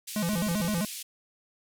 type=band-pass noise; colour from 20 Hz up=white; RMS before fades=-39 dBFS; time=0.07-1.03 s; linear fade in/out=10 ms; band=2400 to 13000 Hz; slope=24 dB/octave
type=tone with vibrato; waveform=square; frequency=189.5 Hz; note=F#3; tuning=42 cents sharp; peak=-27 dBFS; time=0.16-0.85 s; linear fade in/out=2 ms; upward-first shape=square; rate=7.7 Hz; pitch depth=190 cents each way
type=click train; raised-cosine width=3 ms; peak=-28 dBFS; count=12; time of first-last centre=0.29-0.781 s; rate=22.4 Hz
effects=none